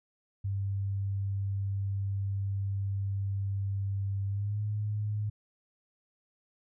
sine tone with pitch glide, 98.6 to 105.07 Hz, G2 to G#2, +11 to +21 cents, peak -29 dBFS, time 0.44-5.3 s, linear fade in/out 10 ms, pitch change +110 cents, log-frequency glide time 4.27-4.61 s, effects none

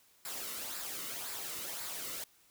white noise with flanger, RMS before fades -41 dBFS, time 0.25-2.24 s, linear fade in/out 2 ms, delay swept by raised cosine 0.32 to 1.25 ms, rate 1.9 Hz, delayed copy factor -0.5, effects white hiss -66 dBFS RMS until 2.5 s

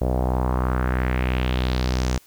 sawtooth tone with low-pass filter sweep, 63 Hz, B1, 35 cents sharp, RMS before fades -22 dBFS, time 0.01-2.18 s, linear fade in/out 5 ms, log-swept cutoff 590 to 6900 Hz, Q 2.5, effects white hiss -54 dBFS RMS until 2.26 s

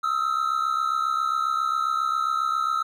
triangle tone pair together, 1270 / 1337.4 Hz, D#6 / E6, +35 / +25 cents, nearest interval minor second, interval 90 cents, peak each -23 dBFS, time 0.03-2.83 s, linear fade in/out 10 ms, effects none

